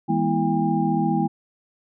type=tone cluster; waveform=sine; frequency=162.5 / 205.2 / 239.9 / 328.5 / 805 Hz; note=E3 / G#3 / A#3 / E4 / G5; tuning=-24 / -21 / +50 / -6 / +46 cents; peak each=-25 dBFS; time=0.08-1.28 s; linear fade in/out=20 ms; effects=none